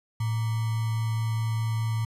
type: tone with sample-and-hold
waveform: sine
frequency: 111.9 Hz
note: A2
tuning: 30 cents sharp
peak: -24 dBFS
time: 0.2-2.05 s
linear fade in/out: 5 ms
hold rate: 1050 Hz
effects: resampled to 32000 Hz